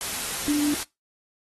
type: tone in noise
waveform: sine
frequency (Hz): 293.7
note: D4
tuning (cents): 0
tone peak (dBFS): -20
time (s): 0.48-0.74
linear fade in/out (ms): 0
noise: white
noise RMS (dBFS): -30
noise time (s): 0.01-0.83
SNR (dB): +7
effects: noise-tail reverb RT60 0.2 s tail -21 dB re dry + AAC 32 kbps